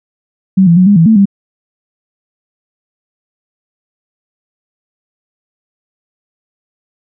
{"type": "tone with pitch steps", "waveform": "sine", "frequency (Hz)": [190.2, 169.2, 183.4, 203.7, 164.2, 221.5, 198.3], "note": ["F#3", "E3", "F#3", "G#3", "E3", "A3", "G3"], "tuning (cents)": [48, 45, -15, -33, -6, 12, 20], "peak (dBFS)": -3, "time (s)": [0.57, 1.256], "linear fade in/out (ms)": 10, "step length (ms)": 98, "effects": []}